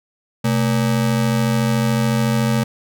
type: ring-modulated tone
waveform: square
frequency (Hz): 174.61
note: F3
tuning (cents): 0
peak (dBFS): -13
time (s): 0.44-2.64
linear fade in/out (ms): 10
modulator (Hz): 46.9
effects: none